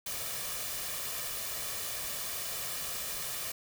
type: noise with comb filter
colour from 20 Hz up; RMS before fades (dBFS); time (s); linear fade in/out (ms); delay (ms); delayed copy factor
white; -37; 0.06-3.52; 5; 1.7; +0.5
effects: none